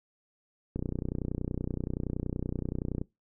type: click train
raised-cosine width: 3 ms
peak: -19 dBFS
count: 70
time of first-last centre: 0.76-3.015 s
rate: 30.6 Hz
effects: noise-tail reverb RT60 0.2 s tail -22 dB re dry